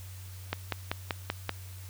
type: click train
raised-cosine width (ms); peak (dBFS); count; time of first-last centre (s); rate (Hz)
0.3; -13; 6; 0.53-1.493; 5.19
effects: added 93 Hz sine -42 dBFS peak until 1.89 s + white hiss -52 dBFS RMS until 1.89 s